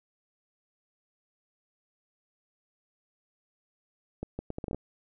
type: accelerating click train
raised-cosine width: 2 ms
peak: -21 dBFS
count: 9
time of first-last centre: 4.23-4.746 s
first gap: 160 ms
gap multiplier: 0.71
effects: none